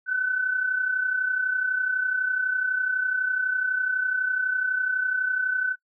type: tone pair together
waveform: sine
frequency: 1482 / 1514 Hz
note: F#6 / F#6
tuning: +2 / +39 cents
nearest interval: unison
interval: 37 cents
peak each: -30 / -23 dBFS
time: 0.06-5.76 s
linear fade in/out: 50 ms
effects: noise-tail reverb RT60 0.1 s tail -21 dB re dry